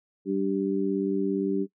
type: harmonic tone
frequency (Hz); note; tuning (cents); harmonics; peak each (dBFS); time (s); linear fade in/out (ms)
97.4; G2; -11; 2 / 3 / 4; -29 / -27 / -28; 0.25-1.67; 50
effects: noise-tail reverb RT60 0.1 s tail -19 dB re dry